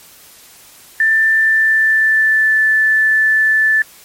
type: tone with pitch glide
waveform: sine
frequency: 1777 to 1752.5 Hz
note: A6 to A6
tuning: +17 to -7 cents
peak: -9 dBFS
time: 1-3.82 s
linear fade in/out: 2 ms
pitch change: -24 cents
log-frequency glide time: 1.32-2.6 s
effects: white hiss -42 dBFS RMS until 4.04 s + MP3 64 kbps